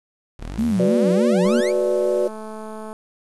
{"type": "exponential sweep", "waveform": "sawtooth", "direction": "up", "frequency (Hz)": [30.87, 2484], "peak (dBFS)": -25, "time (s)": [0.38, 1.73], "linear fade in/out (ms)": 50}
{"type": "tone with vibrato", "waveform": "sine", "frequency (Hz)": 206.1, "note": "G#3", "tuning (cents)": -13, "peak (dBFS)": -17, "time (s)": [0.58, 1.61], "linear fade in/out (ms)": 10, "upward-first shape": "sine", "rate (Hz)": 3.3, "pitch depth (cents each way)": 240}
{"type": "chord", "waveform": "sine", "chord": "B minor", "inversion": "second", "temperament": "equal", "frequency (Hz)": [370, 493.9, 587.3], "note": ["F#4", "B4", "D5"], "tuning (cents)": [0, 0, 0], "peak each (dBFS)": [-21, -22, -21], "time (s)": [0.79, 2.28], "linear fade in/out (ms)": 10}
{"type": "click train", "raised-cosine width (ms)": 1, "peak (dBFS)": -22, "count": 322, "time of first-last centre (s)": [1.45, 2.929], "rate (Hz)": 217}
{"effects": ["resampled to 24000 Hz", "7-bit"]}